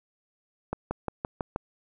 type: accelerating click train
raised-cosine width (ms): 1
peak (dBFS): -15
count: 6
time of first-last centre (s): 0.73-1.561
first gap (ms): 180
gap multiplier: 0.96
effects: none